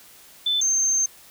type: tone pair in turn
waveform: sine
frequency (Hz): 3518 / 6317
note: A7 / G8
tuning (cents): -1 / +12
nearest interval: minor seventh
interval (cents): 1013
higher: second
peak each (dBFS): -19 / -18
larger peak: second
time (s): 0.46-0.61 / 0.61-1.06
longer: second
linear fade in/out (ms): 5
effects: white hiss -49 dBFS RMS until 1.3 s